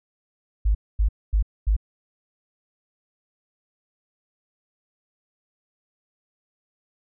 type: tone bursts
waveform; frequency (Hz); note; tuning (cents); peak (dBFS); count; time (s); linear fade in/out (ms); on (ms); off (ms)
sine; 51.91; G#1; 0; -16; 4; 0.65-1.766; 10; 99; 240
effects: none